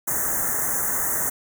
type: band-stop noise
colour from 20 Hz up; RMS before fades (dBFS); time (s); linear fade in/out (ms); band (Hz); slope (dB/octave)
white; -24; 0.07-1.3; 10; 2000 to 6100; 96
effects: none